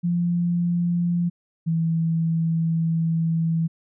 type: tone pair in turn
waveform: sine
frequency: 173.4 / 163.95 Hz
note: F3 / E3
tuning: -12 / -9 cents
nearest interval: minor second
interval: 97 cents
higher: first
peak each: -19 dBFS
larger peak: neither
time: 0.03-1.3 / 1.66-3.68 s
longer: second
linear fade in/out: 20 ms
effects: none